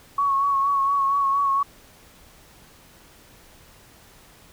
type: tone with vibrato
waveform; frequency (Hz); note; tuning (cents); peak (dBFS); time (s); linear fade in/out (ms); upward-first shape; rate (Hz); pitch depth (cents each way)
sine; 1110; C#6; +2; -18; 0.18-1.63; 5; sine; 4.3; 31
effects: pink hiss -51 dBFS RMS until 4.52 s